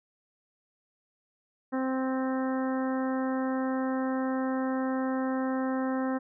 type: harmonic tone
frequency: 261.6 Hz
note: C4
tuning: in tune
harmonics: 1 / 2 / 3 / 4 / 5 / 6 / 7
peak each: -28 / -34 / -38 / -40 / -42 / -44 / -45 dBFS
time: 1.72-6.19 s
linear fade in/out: 20 ms
effects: none